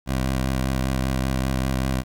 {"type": "tone with vibrato", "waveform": "15% pulse", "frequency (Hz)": 65.41, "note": "C2", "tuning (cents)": 0, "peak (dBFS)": -15, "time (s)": [0.06, 2.04], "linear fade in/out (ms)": 50, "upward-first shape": "triangle", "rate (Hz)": 5.1, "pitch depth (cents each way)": 38, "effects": ["9-bit"]}